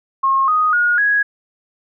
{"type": "tone with pitch steps", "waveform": "sine", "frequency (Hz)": [1078, 1245.5, 1439, 1662.5], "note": ["C#6", "D#6", "F#6", "G#6"], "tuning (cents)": [-49, 1, -49, 1], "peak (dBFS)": -12, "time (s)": [0.23, 1.23], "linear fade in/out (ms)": 10, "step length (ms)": 250, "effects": []}